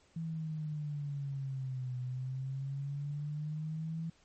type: exponential two-way sweep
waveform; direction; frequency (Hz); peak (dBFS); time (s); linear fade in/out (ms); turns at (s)
sine; down then up; 165 to 125.1 to 165; -35; 0.16-4.1; 5; 1.98
effects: pink hiss -67 dBFS RMS until 4.24 s + MP3 32 kbps